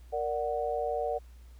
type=chord; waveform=sine; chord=Bb augmented; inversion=none; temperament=equal; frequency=466.2 / 587.3 / 740 Hz; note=Bb4 / D5 / F#5; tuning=0 / 0 / 0 cents; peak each=-33 dBFS; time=0.12-1.19 s; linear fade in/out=20 ms; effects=added 60 Hz sine -48 dBFS peak until 1.59 s + pink hiss -65 dBFS RMS until 1.59 s